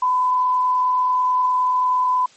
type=tone with frequency modulation; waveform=sine; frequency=1006 Hz; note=B5; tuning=32 cents sharp; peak=-15 dBFS; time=0.02-2.26 s; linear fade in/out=5 ms; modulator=29.4 Hz; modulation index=0.26; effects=white hiss -50 dBFS RMS until 2.36 s + MP3 32 kbps